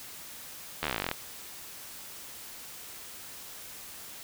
slowing click train, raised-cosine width 0.3 ms, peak -13 dBFS, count 17, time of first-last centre 0.83-1.114 s, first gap 12 ms, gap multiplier 1.05, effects white hiss -45 dBFS RMS until 4.23 s

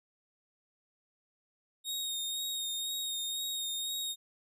sawtooth tone with vibrato, 3723 Hz, A#7, 3 cents flat, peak -31 dBFS, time 1.84-4.16 s, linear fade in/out 50 ms, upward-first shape sine, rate 2 Hz, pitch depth 23 cents each way, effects none

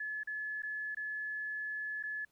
sine tone with dropouts, 1715 Hz, A6, 45 cents flat, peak -36 dBFS, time 0-2.25 s, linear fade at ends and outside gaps 5 ms, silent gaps 0.234-0.272 / 0.622-0.632 / 0.948-0.969 / 2.028-2.035 s, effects pink hiss -75 dBFS RMS until 2.31 s

